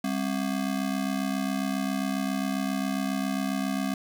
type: ring-modulated tone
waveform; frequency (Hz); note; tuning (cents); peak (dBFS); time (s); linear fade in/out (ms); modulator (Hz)
square; 232; A#3; -8; -24; 0.04-3.94; 2; 33.7
effects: 9-bit